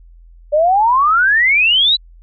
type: exponential sweep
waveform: sine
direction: up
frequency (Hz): 577 to 4042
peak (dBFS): -9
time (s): 0.52-1.97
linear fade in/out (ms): 20
effects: added 42 Hz sine -39 dBFS peak until 2.22 s